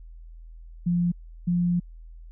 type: tone pair in turn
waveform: sine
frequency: 174.4 / 175.37 Hz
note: F3 / F3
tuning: -2 / +7 cents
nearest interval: unison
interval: 9 cents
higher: second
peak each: -20 dBFS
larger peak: neither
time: 0.86-1.12 / 1.47-1.8 s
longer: second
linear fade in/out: 10 ms
effects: added 41 Hz sine -41 dBFS peak until 2.31 s